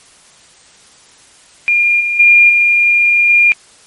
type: tone with level steps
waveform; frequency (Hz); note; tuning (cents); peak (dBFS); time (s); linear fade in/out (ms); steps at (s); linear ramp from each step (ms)
sine; 2409; D7; +43; -8 / -13 / -3 / -7 / -5; 1.68-3.52; 0; 2 / 2.19 / 2.49 / 3.29; 10
effects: white hiss -44 dBFS RMS until 3.86 s + MP3 48 kbps